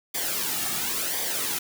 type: noise with flanger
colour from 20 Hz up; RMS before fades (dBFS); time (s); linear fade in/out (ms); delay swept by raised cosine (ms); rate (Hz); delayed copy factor
white; -28; 0.14-1.59; 10; 0.73 to 2.03; 0.95; -0.65
effects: none